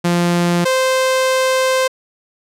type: tone pair in turn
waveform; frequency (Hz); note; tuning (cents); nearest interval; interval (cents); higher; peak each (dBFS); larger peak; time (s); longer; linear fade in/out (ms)
sawtooth; 173.7 / 520.5; F3 / C5; -9 / -9; octave + perfect fifth; 1900; second; -9; neither; 0.04-0.65 / 0.65-1.88; second; 10
effects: low-pass 11000 Hz 12 dB/octave